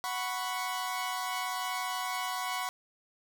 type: chord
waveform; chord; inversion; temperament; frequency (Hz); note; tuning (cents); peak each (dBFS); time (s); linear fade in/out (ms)
sawtooth; F# suspended fourth; none; equal; 740 / 987.8 / 1108.7; F#5 / B5 / C#6; 0 / 0 / 0; -33; 0.04-2.69; 0
effects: none